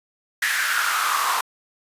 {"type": "noise with high-pass filter sweep", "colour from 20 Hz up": "pink", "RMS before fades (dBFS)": -22, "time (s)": [0.42, 1.41], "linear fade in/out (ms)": 5, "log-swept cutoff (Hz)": [1800, 1000], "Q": 5.9, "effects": ["resampled to 32000 Hz"]}